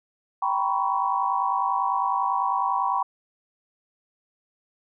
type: tone cluster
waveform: sine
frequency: 782 / 957 / 1007 / 1115 Hz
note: G5 / A#5 / B5 / C#6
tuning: -4 / +45 / +33 / +10 cents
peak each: -27 dBFS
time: 0.42-3.03 s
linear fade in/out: 5 ms
effects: none